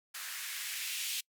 violet noise with band-pass filter sweep, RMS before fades -39 dBFS, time 0.14-1.21 s, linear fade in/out 10 ms, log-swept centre 1400 to 3000 Hz, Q 1.9, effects noise-tail reverb RT60 0.1 s tail -26 dB re dry

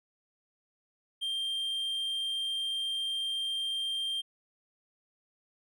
triangle tone, 3177 Hz, G7, 23 cents sharp, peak -29 dBFS, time 1.21-4.22 s, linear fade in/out 20 ms, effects none

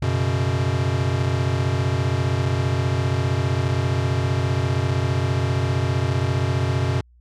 square chord, F# suspended fourth, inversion none, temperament equal, 92.5 / 123.47 / 138.59 Hz, F#2 / B2 / C#3, 0 / 0 / 0 cents, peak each -24 / -23 / -27 dBFS, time 0.02-7.01 s, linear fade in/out 5 ms, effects added 60 Hz sine -50 dBFS peak until 7.2 s + low-pass 6000 Hz 12 dB/octave

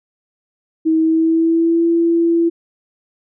sine tone with pitch glide, 320 to 335.9 Hz, D#4 to E4, +49 to +33 cents, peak -11 dBFS, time 0.85-2.5 s, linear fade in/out 20 ms, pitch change +84 cents, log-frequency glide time 0.99-1.86 s, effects none

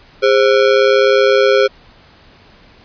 square ring-modulated tone, 467.9 Hz, A#4, 6 cents sharp, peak -6 dBFS, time 0.22-1.68 s, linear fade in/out 20 ms, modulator 59.6 Hz, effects pink hiss -45 dBFS RMS until 2.84 s + resampled to 11025 Hz

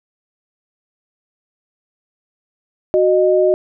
sine tone pair together, 370 / 616.7 Hz, F#4 / D#5, 0 / -16 cents, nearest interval major sixth, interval 884 cents, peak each -13 dBFS, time 2.94-3.54 s, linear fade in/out 0 ms, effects none

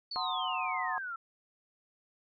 sine exponential sweep, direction down, 4565 to 1318.5 Hz, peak -36 dBFS, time 0.11-1.16 s, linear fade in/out 5 ms
sine chord, C half-diminished seventh, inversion second, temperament equal with one note detuned, 740 / 914.7 / 1046.5 / 1244.5 Hz, Gb5 / Bb5 / C6 / Eb6, 0 / -33 / 0 / 0 cents, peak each -37 / -39 / -35 / -40 dBFS, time 0.16-0.98 s, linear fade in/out 0 ms
effects none

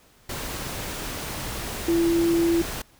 sine tone in noise, 336.5 Hz, E4, 36 cents sharp, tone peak -18 dBFS, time 1.88-2.62 s, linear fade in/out 5 ms, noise pink, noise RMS -32 dBFS, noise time 0.29-2.82 s, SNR +11 dB, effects pink hiss -57 dBFS RMS until 2.99 s

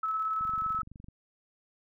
sine tone with tremolo, 1300 Hz, E6, 24 cents flat, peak -27 dBFS, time 0.03-0.82 s, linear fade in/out 5 ms, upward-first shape square, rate 18 Hz, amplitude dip 25%
click train, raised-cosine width 5 ms, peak -35 dBFS, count 17, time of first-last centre 0.41-1.085 s, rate 23.7 Hz
effects none

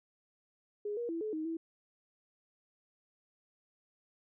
sine tone with pitch steps, 414.9 / 475 / 332.1 / 430.4 / 313.4 / 327.6 Hz, G#4 / A#4 / E4 / A4 / D#4 / E4, -2 / +33 / +13 / -38 / +13 / -11 cents, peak -34 dBFS, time 0.85-1.57 s, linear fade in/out 5 ms, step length 120 ms, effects none

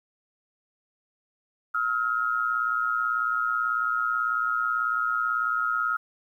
sine tone pair together, 1287.8 / 1406 Hz, E6 / F6, -41 / +11 cents, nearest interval major second, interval 152 cents, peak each -26 dBFS, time 1.74-5.97 s, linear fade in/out 10 ms, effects 10-bit

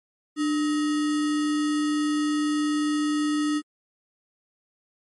sine tone with sample-and-hold, 298.6 Hz, D4, 29 cents sharp, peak -21 dBFS, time 0.36-3.62 s, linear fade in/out 50 ms, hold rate 1575 Hz, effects MP3 48 kbps

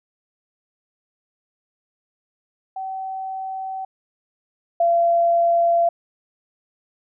sine tone pair in turn, 764 / 682.4 Hz, G5 / F5, -45 / -40 cents, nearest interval major second, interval 195 cents, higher first, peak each -26 / -14 dBFS, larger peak second, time 2.76-3.85 / 4.8-5.89 s, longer neither, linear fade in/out 5 ms, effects none

